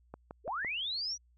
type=click train; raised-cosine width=1 ms; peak=-29 dBFS; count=4; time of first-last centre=0.14-0.648 s; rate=5.91 Hz
type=linear sweep; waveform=sine; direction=up; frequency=349.2 to 5920 Hz; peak=-33 dBFS; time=0.44-1.18 s; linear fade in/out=50 ms
effects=added 60 Hz sine -63 dBFS peak until 1.37 s